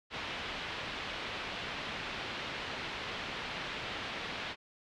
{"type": "low-pass noise", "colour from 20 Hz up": "white", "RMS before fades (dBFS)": -40, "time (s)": [0.1, 4.56], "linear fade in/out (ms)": 50, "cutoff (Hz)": 3500, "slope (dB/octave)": 24, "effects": []}